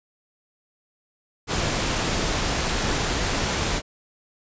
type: noise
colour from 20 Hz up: pink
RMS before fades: -24 dBFS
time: 1.47-3.82 s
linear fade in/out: 50 ms
effects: resampled to 16000 Hz